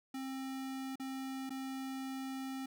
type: tone with dropouts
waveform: square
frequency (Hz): 265.6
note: C4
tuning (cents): +26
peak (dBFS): -40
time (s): 0.14-2.66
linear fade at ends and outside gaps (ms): 5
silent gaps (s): 0.957-0.997 / 1.495-1.504
effects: none